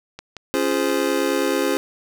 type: click train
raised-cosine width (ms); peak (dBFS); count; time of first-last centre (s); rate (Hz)
0.2; -17; 5; 0.19-0.898; 5.65
type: chord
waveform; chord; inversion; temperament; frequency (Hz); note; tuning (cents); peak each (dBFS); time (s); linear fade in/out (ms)
square; Db major seventh; none; just; 277.2 / 346.5 / 415.8 / 519.7; Db4 / F4 / Ab4 / C5; 0 / -14 / +2 / -12; -25; 0.54-1.77; 0
effects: none